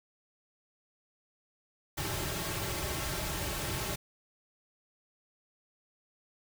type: noise with comb filter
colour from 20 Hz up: pink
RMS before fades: -35 dBFS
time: 1.97-3.96 s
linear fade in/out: 10 ms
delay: 4.1 ms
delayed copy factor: -0.7
effects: none